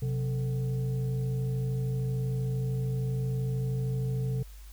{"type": "tone with frequency modulation", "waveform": "sine", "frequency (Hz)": 129.5, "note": "C3", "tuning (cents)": -17, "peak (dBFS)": -27, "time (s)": [0.02, 4.43], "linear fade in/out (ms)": 5, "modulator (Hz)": 312, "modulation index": 0.45, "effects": ["added 50 Hz sine -44 dBFS peak until 4.72 s", "white hiss -57 dBFS RMS until 4.72 s"]}